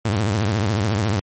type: tone with vibrato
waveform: sawtooth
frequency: 104.4 Hz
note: G#2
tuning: 10 cents sharp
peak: -14 dBFS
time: 0.05-1.2 s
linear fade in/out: 5 ms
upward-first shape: triangle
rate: 14 Hz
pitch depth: 220 cents each way
effects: MP3 32 kbps